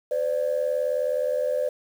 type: tone pair together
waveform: sine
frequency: 510 / 589.2 Hz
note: C5 / D5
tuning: -44 / +6 cents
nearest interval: major second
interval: 250 cents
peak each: -24 dBFS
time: 0.11-1.69 s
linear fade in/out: 5 ms
effects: tanh soft clip ceiling -16 dBFS + 8-bit